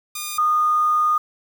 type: tone pair in turn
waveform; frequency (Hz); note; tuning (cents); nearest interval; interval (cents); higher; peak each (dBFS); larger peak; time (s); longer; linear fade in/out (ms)
5% pulse / sine; 1216 / 1227.3; D#6 / D#6; -40 / -24; unison; 16; second; -15; neither; 0.15-0.38 / 0.38-1.18; second; 5
effects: 7-bit